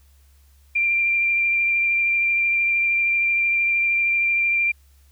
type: tone with vibrato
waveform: sine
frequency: 2374 Hz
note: D7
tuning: 18 cents sharp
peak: -17 dBFS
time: 0.75-4.72 s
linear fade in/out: 10 ms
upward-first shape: triangle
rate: 13 Hz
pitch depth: 16 cents each way
effects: added 69 Hz sine -51 dBFS peak until 5.11 s + white hiss -62 dBFS RMS until 5.11 s